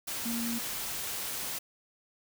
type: tone in noise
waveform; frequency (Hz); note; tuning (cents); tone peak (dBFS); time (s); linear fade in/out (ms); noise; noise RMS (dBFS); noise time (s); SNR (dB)
sine; 233.1; A#3; 0; -32; 0.25-0.59; 10; white; -36; 0.07-1.59; +1
effects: none